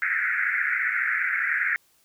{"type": "band-pass noise", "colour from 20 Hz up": "white", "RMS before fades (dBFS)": -25, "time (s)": [0.02, 1.76], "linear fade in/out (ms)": 0, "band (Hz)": [1400, 2200], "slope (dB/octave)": 96, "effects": ["white hiss -63 dBFS RMS until 2.04 s"]}